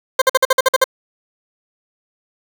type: tone bursts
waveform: 20% pulse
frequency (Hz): 523.3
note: C5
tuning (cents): 0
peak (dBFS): -4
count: 9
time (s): 0.19-0.842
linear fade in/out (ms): 5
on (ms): 28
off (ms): 50
effects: 7-bit